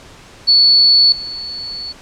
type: tone with level steps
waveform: sine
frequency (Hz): 4435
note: C#8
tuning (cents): 0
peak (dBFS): -6 / -23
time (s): 0.47-1.93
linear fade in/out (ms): 20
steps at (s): 1.12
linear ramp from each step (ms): 2
effects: pink hiss -40 dBFS RMS until 2.01 s + low-pass 7000 Hz 12 dB/octave